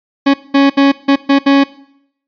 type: tone bursts at uneven times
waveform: 40% pulse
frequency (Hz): 277.2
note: C#4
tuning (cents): 0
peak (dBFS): -5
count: 6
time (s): 0.26-0.34 / 0.54-0.7 / 0.77-0.92 / 1.08-1.16 / 1.29-1.39 / 1.46-1.64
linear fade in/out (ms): 10
effects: noise-tail reverb RT60 0.7 s tail -19 dB re dry + resampled to 11025 Hz